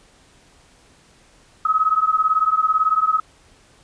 sine beating tone pair, 1267 / 1285 Hz, D#6 / E6, +31 / -45 cents, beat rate 18 Hz, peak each -18 dBFS, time 1.65-3.2 s, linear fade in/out 5 ms, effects pink hiss -53 dBFS RMS until 3.83 s + resampled to 22050 Hz

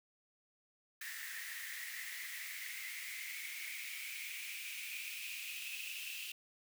white noise with high-pass filter sweep, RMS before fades -45 dBFS, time 1.01-6.32 s, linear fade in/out 5 ms, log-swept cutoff 1800 to 2700 Hz, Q 9.1, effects none

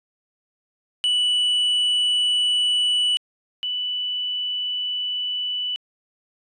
triangle / sine tone pair in turn, 2960 / 2974 Hz, F#7 / F#7, 0 / +8 cents, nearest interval unison, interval 8 cents, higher second, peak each -16 / -23 dBFS, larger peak first, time 1.04-3.17 / 3.63-5.76 s, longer neither, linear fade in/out 0 ms, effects resampled to 24000 Hz

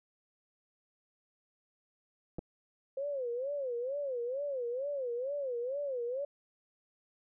clicks, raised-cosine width 2 ms, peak -27 dBFS, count 2, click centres 2.385 / 2.391 s
sine tone with vibrato, 523.3 Hz, C5, in tune, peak -33 dBFS, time 2.97-6.25 s, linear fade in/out 5 ms, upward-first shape sine, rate 2.2 Hz, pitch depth 180 cents each way
effects none

